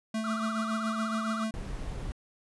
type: tone with tremolo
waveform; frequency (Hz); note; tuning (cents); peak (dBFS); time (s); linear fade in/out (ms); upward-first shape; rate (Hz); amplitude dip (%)
square; 220.3; A3; +2; -29; 0.14-1.51; 5; sine; 7.1; 45
type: tone with vibrato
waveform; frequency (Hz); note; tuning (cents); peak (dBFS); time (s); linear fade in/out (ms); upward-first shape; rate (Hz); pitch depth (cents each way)
triangle; 1268; D#6; +32; -32; 0.24-1.44; 2; triangle; 16; 210
type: noise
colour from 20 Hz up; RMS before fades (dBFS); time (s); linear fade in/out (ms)
brown; -36; 1.54-2.12; 0
effects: resampled to 24000 Hz